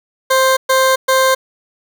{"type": "tone bursts", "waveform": "20% pulse", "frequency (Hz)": 525, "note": "C5", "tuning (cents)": 6, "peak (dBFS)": -5, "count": 3, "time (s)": [0.3, 1.35], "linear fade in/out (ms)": 10, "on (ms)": 270, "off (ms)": 120, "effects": ["7-bit"]}